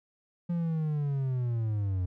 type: linear sweep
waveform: triangle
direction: down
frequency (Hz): 174.61 to 88.6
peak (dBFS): -25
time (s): 0.49-2.06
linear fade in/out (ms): 10
effects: none